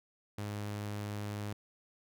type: tone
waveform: sawtooth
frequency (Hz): 103.6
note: G#2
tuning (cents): -4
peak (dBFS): -33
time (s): 0.38-1.53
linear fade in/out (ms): 5
effects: none